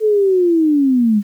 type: linear sweep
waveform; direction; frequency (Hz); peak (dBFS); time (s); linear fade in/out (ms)
sine; down; 440.7 to 198.1; -10; 0-1.23; 50
effects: 8-bit